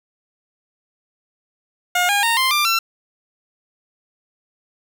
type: tone with pitch steps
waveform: 15% pulse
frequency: 715 / 811.9 / 921.9 / 1046.8 / 1188.7 / 1349.7 Hz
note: F5 / G#5 / A#5 / C6 / D6 / E6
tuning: +41 / -39 / -19 / 0 / +21 / +40 cents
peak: -9 dBFS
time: 1.95-2.79 s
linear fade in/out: 5 ms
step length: 140 ms
effects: none